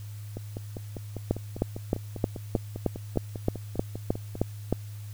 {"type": "two click trains", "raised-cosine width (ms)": 2, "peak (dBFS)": [-22, -10], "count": [21, 12], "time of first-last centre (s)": [[0.37, 4.354], [1.31, 4.726]], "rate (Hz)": [5.02, 3.22], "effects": ["added 104 Hz sine -37 dBFS peak until 5.13 s", "white hiss -54 dBFS RMS until 5.13 s"]}